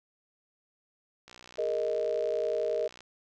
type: click train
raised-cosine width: 0.2 ms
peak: -31 dBFS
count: 107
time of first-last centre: 1.28-3.006 s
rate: 61.4 Hz
type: chord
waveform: sine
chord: Ab suspended second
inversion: none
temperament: equal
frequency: 415.3 / 466.2 / 622.3 Hz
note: Ab4 / Bb4 / Eb5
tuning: 0 / 0 / 0 cents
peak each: -34 / -31 / -30 dBFS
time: 1.58-2.88 s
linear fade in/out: 10 ms
effects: none